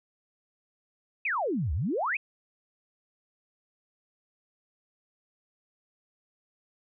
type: exponential two-way sweep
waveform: sine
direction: down then up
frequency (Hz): 2671 to 66.2 to 2671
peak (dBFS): -26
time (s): 1.25-2.17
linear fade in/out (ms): 5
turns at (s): 1.73
effects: none